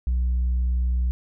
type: tone with tanh clipping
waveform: sine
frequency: 61.74 Hz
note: B1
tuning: in tune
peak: -20 dBFS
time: 0.07-1.11 s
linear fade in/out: 0 ms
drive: 1 dB
effects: none